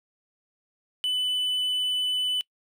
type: tone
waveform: triangle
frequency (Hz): 2997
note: F#7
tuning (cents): +22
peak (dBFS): -22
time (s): 1.04-2.41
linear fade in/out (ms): 0
effects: noise-tail reverb RT60 0.1 s tail -24 dB re dry